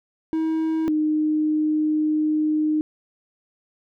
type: tone pair in turn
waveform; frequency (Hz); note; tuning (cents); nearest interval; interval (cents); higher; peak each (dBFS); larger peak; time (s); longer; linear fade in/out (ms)
triangle / sine; 319.5 / 307; D#4 / D#4; +46 / -23; minor second; 69; first; -18; neither; 0.33-0.88 / 0.88-2.81; second; 0
effects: none